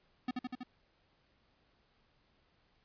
square tone with echo, 251 Hz, B3, 28 cents sharp, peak -33 dBFS, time 0.28-0.31 s, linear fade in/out 5 ms, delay 81 ms, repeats 4, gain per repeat -2 dB, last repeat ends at 0.634 s, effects pink hiss -72 dBFS RMS until 2.84 s + resampled to 11025 Hz

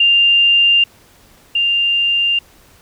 sine tone pair in turn, 2794 / 2794 Hz, F7 / F7, 0 / 0 cents, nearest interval unison, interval 0 cents, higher neither, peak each -8 / -12 dBFS, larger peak first, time 0-0.84 / 1.55-2.39 s, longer neither, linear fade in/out 5 ms, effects pink hiss -48 dBFS RMS until 2.81 s

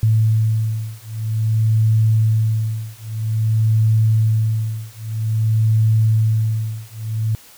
sine beating tone pair, 110 / 110.51 Hz, A2 / A2, 0 / +8 cents, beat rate 0.51 Hz, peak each -17 / -17 dBFS, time 0.03-7.35 s, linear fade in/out 0 ms, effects white hiss -45 dBFS RMS until 7.57 s

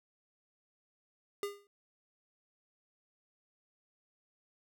square tone with exponential decay, 405.2 Hz, G#4, 43 cents flat, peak -32 dBFS, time 1.43-1.67 s, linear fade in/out 1 ms, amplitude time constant 52 ms, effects none

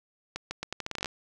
accelerating click train, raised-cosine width 0.2 ms, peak -16 dBFS, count 13, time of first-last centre 0.36-1.058 s, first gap 150 ms, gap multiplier 0.8, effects none

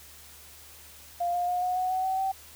sine tone with pitch steps, 698.5 / 708.3 / 718.1 / 728.2 / 738.3 / 748.6 / 759.1 / 769.7 Hz, F5 / F5 / F5 / F#5 / F#5 / F#5 / F#5 / G5, 0 / +24 / +48 / -28 / -4 / +20 / +44 / -32 cents, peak -25 dBFS, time 1.2-2.32 s, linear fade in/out 10 ms, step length 140 ms, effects added 75 Hz sine -57 dBFS peak until 2.55 s + white hiss -50 dBFS RMS until 2.55 s

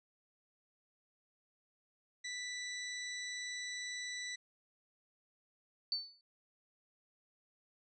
20% pulse tone, 1975.5 Hz, B6, in tune, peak -35 dBFS, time 2.24-4.36 s, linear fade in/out 10 ms
sine tone with exponential decay, 4502 Hz, C#8, 26 cents sharp, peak -30 dBFS, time 5.92-6.21 s, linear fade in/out 1 ms, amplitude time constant 61 ms
effects resampled to 24000 Hz

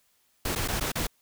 pink noise with dropouts, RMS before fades -29 dBFS, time 0.45-1.07 s, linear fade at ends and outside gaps 5 ms, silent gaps 0.552-0.558 / 0.677-0.684 / 0.799-0.808 / 0.919-0.954 s, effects white hiss -68 dBFS RMS until 1.21 s

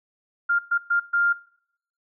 sine tone bursts at uneven times, 1400 Hz, F6, 4 cents sharp, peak -18 dBFS, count 4, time 0.49-0.59 / 0.71-0.78 / 0.9-1 / 1.13-1.33 s, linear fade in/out 10 ms, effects noise-tail reverb RT60 0.7 s tail -21 dB re dry

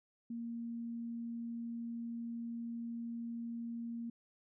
sine tone, 233.2 Hz, A#3, 1 cent sharp, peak -39 dBFS, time 0.3-4.1 s, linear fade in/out 5 ms, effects none

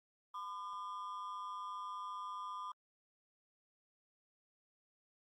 triangle ring-modulated tone, 1108.7 Hz, C#6, in tune, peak -37 dBFS, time 0.34-2.72 s, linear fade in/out 5 ms, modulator 97.4 Hz, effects Opus 24 kbps

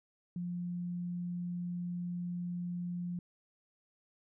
sine tone, 175.9 Hz, F3, 13 cents sharp, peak -35 dBFS, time 0.36-3.19 s, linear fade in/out 2 ms, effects none

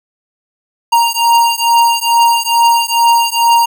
square beating tone pair, 932.3 / 934.6 Hz, A#5 / A#5, 0 / +4 cents, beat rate 2.3 Hz, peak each -12 dBFS, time 0.92-3.66 s, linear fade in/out 10 ms, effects none

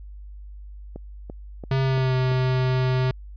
click train, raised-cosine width 2 ms, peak -22 dBFS, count 5, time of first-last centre 0.96-2.316 s, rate 2.95 Hz
square tone with pitch glide, 133.6 to 128.83 Hz, C3 to C3, +36 to -26 cents, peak -20 dBFS, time 1.71-3.11 s, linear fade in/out 2 ms, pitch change -62 cents, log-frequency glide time 1.82-2.16 s
effects added 50 Hz sine -37 dBFS peak until 3.36 s + resampled to 11025 Hz

